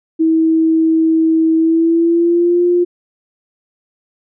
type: tone with pitch glide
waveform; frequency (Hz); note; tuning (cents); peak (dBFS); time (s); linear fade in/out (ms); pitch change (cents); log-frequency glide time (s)
sine; 322.6 to 351.8; E4 to F4; -37 to +13; -9; 0.19-2.85; 20; +150; 1.56-2.64
effects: none